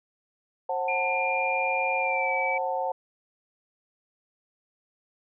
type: chord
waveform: sine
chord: F# diminished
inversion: second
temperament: just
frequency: 532.8 / 740 / 888 Hz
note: C5 / F#5 / A5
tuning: +31 / 0 / +16 cents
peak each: -30 dBFS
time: 0.69-2.92 s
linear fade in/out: 5 ms
type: tone with pitch glide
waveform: sine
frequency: 2400 to 2297 Hz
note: D7 to D7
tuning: +37 to -39 cents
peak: -27 dBFS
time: 0.88-2.58 s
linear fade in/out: 5 ms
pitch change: -76 cents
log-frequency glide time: 1.98-2.32 s
effects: none